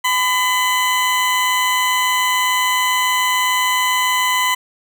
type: tone with amplitude modulation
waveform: 20% pulse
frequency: 1007 Hz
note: B5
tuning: 33 cents sharp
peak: -8 dBFS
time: 0.04-4.55 s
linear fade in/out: 10 ms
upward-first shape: sine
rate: 187 Hz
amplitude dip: 35%
effects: none